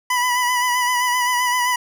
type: tone with vibrato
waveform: 25% pulse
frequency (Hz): 987.8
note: B5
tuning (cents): 0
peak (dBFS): -13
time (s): 0.1-1.76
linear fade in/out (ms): 5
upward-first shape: sine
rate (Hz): 7.7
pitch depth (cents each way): 34
effects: none